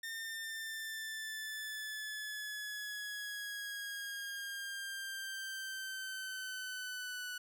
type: linear sweep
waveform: sawtooth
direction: down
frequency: 1817 to 1480 Hz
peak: -37 dBFS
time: 0.03-7.38 s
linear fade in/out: 5 ms
effects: none